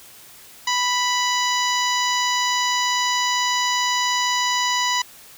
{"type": "harmonic tone", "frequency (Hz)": 987.8, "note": "B5", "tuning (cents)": 0, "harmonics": [1, 2, 3, 4, 5, 6, 7], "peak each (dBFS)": [-22, -25, -27, -28, -29, -30, -30], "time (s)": [0.67, 5.02], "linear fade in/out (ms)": 5, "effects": ["white hiss -45 dBFS RMS until 5.37 s"]}